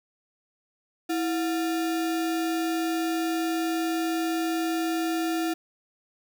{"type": "tone with sample-and-hold", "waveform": "sine", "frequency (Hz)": 327.7, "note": "E4", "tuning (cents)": -10, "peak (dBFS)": -24, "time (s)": [1.09, 5.54], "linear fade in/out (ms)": 10, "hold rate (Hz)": 1050, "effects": []}